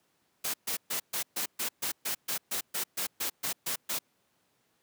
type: noise bursts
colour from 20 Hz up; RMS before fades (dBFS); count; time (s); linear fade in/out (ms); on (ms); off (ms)
white; -32; 16; 0.44-3.99; 10; 100; 130
effects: pink hiss -72 dBFS RMS until 4.82 s + high-pass 150 Hz 12 dB/octave